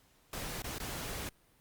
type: noise with dropouts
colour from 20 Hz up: pink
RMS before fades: -40 dBFS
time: 0.33-1.29 s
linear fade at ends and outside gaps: 2 ms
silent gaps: 0.621-0.642 / 0.784-0.8 s
effects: pink hiss -67 dBFS RMS until 1.6 s + Opus 48 kbps